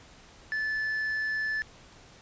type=tone with quantisation; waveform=triangle; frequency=1743 Hz; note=A6; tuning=17 cents flat; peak=-26 dBFS; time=0.52-1.62 s; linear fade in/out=0 ms; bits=9; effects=pink hiss -53 dBFS RMS until 2.21 s + resampled to 16000 Hz